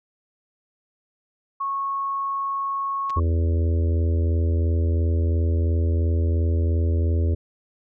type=tone; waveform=sine; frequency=1100 Hz; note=C#6; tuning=14 cents flat; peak=-23 dBFS; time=1.6-3.2 s; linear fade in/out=10 ms
type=clicks; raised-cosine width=0.2 ms; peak=-23 dBFS; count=2; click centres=3.097 / 3.104 s
type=harmonic tone; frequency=82.9 Hz; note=E2; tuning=10 cents sharp; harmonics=1 / 3 / 4 / 5 / 6 / 7; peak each=-18 / -33 / -33 / -34 / -39 / -40 dBFS; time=3.16-7.35 s; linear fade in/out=10 ms
effects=none